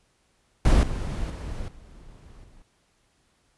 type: noise with level steps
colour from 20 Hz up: brown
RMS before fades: -17 / -29 / -33 / -47 / -52 dBFS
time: 0.65-2.62 s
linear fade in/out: 2 ms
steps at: 0.83 / 1.3 / 1.68 / 2.44 s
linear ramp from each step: 2 ms
effects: pink hiss -67 dBFS RMS until 3.57 s + resampled to 24000 Hz